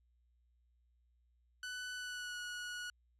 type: tone with pitch glide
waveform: sawtooth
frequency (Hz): 1494 to 1459.9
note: F#6 to F#6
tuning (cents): +16 to -24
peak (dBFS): -38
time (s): 1.63-2.9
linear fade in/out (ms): 2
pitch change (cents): -40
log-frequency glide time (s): 1.95-2.4
effects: added 60 Hz sine -70 dBFS peak until 3.19 s + low-pass 9000 Hz 12 dB/octave